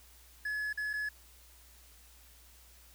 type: tone with dropouts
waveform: triangle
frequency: 1702 Hz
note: G#6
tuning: 42 cents sharp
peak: -31 dBFS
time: 0.45-1.09 s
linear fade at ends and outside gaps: 5 ms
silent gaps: 0.729-0.774 / 0.932-0.936 s
effects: added 60 Hz sine -59 dBFS peak until 2.94 s + white hiss -60 dBFS RMS until 2.94 s